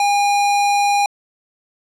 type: tone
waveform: square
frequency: 812 Hz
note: G#5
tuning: 39 cents flat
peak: -14 dBFS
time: 0-1.06 s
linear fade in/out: 2 ms
effects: low-pass 9000 Hz 12 dB/octave